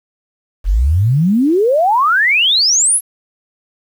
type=exponential sweep; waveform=sine; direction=up; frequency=41.2 to 11510 Hz; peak=-9 dBFS; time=0.64-3.01 s; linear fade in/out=50 ms; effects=7-bit